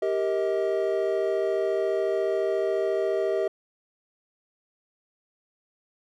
triangle chord, Eb major, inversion first, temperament equal with one note detuned, 392 / 466.2 / 635.3 Hz, G4 / Bb4 / Eb5, 0 / 0 / +36 cents, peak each -24 / -28 / -25 dBFS, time 0.02-3.48 s, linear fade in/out 5 ms, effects none

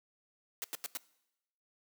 white noise bursts, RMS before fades -38 dBFS, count 4, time 0.62-0.971 s, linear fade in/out 0 ms, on 21 ms, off 89 ms, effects noise-tail reverb RT60 0.9 s tail -21 dB re dry + high-pass 200 Hz 12 dB/octave

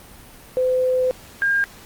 sine tone pair in turn, 510 / 1610.8 Hz, C5 / G6, -44 / +47 cents, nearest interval octave + minor sixth, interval 1991 cents, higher second, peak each -16 dBFS, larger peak neither, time 0.57-1.11 / 1.42-1.64 s, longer first, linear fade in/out 0 ms, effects pink hiss -44 dBFS RMS until 1.85 s + Opus 32 kbps

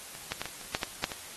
clicks, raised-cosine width 0.2 ms, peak -25 / -13 / -15 / -18 / -30 / -26 / -30 / -10 / -12 / -9 / -18 dBFS, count 11, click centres 0.151 / 0.32 / 0.416 / 0.456 / 0.487 / 0.613 / 0.649 / 0.749 / 0.832 / 1.041 / 1.118 s, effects white hiss -45 dBFS RMS until 1.36 s + AAC 32 kbps

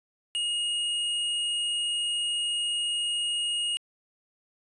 sine tone with hard clipping, 2867 Hz, F7, 45 cents sharp, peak -27 dBFS, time 0.35-3.77 s, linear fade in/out 0 ms, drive 18 dB, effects resampled to 22050 Hz

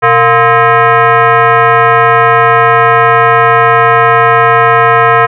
sine tone with frequency modulation, 123.47 Hz, B2, in tune, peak -3 dBFS, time 0.02-5.27 s, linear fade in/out 20 ms, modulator 582 Hz, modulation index 2.8, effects none

